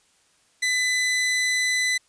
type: tone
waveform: sawtooth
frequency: 2004 Hz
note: B6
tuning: 25 cents sharp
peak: -17 dBFS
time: 0.62-1.98 s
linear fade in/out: 10 ms
effects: white hiss -62 dBFS RMS until 2.08 s + resampled to 22050 Hz